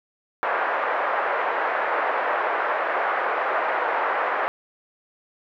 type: band-pass noise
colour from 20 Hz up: pink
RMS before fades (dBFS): -24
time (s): 0.43-4.48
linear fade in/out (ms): 0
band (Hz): 540 to 1800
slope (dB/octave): 24
effects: none